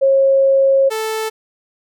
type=tone pair in turn; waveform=sine / sawtooth; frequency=542 / 439.4 Hz; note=C#5 / A4; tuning=-39 / -2 cents; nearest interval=major third; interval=363 cents; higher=first; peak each=-9 / -15 dBFS; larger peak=first; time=0.01-0.9 / 0.9-1.3 s; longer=first; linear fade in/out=20 ms; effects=none